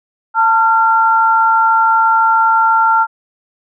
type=tone pair together; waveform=sine; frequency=894 / 1376.9 Hz; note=A5 / F6; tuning=+27 / -25 cents; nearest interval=perfect fifth; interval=748 cents; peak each=-11 dBFS; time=0.34-3.07 s; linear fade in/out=50 ms; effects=none